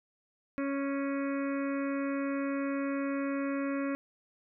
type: harmonic tone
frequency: 277.2 Hz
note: C#4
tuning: in tune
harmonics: 1 / 2 / 4 / 5 / 6 / 7 / 8 / 9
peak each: -31 / -37 / -43 / -45 / -47 / -48 / -49 / -50 dBFS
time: 0.58-3.95 s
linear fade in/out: 0 ms
effects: none